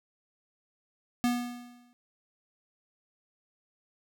square tone with exponential decay, 243 Hz, B3, 28 cents flat, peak -23 dBFS, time 1.24-1.93 s, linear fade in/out 0 ms, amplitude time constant 150 ms, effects none

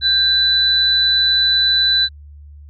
sine tone pair together, 1582 / 3986 Hz, G6 / B7, +15 / +15 cents, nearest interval octave + major third, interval 1600 cents, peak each -21 / -12 dBFS, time 0.01-2.09 s, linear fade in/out 50 ms, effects added 73 Hz sine -36 dBFS peak until 2.69 s

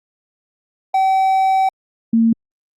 triangle / sine tone pair in turn, 766 / 227.7 Hz, G5 / A#3, -40 / -40 cents, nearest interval octave + major sixth, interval 2100 cents, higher first, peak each -10 dBFS, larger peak neither, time 0.94-1.69 / 2.13-2.33 s, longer first, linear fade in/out 5 ms, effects Opus 48 kbps

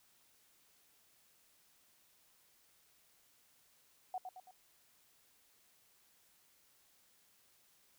sine tone with echo, 741 Hz, F#5, 2 cents sharp, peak -37 dBFS, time 4.14-4.18 s, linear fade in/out 2 ms, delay 110 ms, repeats 3, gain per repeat -6 dB, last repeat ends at 4.51 s, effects white hiss -70 dBFS RMS until 7.98 s

